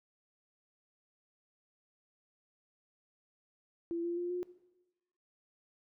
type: tone with pitch steps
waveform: sine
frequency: 338.2 / 344.5 / 350.9 / 357.5 Hz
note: E4 / F4 / F4 / F4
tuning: +44 / -24 / +8 / +41 cents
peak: -33 dBFS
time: 3.91-4.43 s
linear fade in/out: 0 ms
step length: 130 ms
effects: noise-tail reverb RT60 1.0 s tail -18 dB re dry